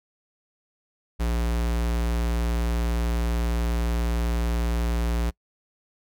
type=tone; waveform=square; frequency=58.3 Hz; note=A#1; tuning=1 cent sharp; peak=-23 dBFS; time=1.19-5.31 s; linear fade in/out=20 ms; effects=noise-tail reverb RT60 0.1 s tail -25 dB re dry